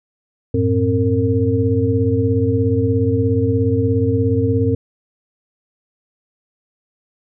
sine tone cluster, 95.2 / 112.1 / 264.6 / 457.6 Hz, F#2 / A2 / C4 / A#4, +50 / +33 / +20 / -32 cents, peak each -19 dBFS, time 0.54-4.75 s, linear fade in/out 5 ms, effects none

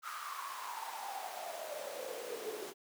pink noise with high-pass filter sweep, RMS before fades -43 dBFS, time 0.02-2.74 s, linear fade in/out 50 ms, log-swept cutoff 1300 to 380 Hz, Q 8.1, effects none

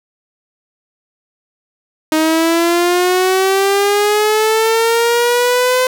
sawtooth linear sweep, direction up, 311.1 to 512 Hz, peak -7 dBFS, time 2.12-5.87 s, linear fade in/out 2 ms, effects none

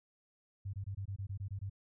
sine tone bursts, 98.2 Hz, G2, 4 cents sharp, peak -37 dBFS, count 10, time 0.65-1.698 s, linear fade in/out 10 ms, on 85 ms, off 22 ms, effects none

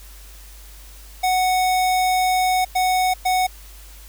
square tone bursts at uneven times, 740 Hz, F#5, in tune, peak -17 dBFS, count 3, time 1.23-2.65 / 2.75-3.14 / 3.25-3.47 s, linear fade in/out 10 ms, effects added 50 Hz sine -40 dBFS peak until 4.08 s + white hiss -46 dBFS RMS until 4.08 s

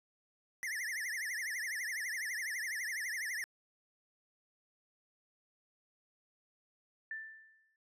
square tone with vibrato, 1900 Hz, A#6, 33 cents sharp, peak -37 dBFS, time 0.63-3.44 s, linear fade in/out 0 ms, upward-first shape triangle, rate 12 Hz, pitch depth 220 cents each way
sine tone with exponential decay, 1771 Hz, A6, 11 cents sharp, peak -37 dBFS, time 7.11-7.76 s, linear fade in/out 2 ms, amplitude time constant 140 ms
effects resampled to 32000 Hz

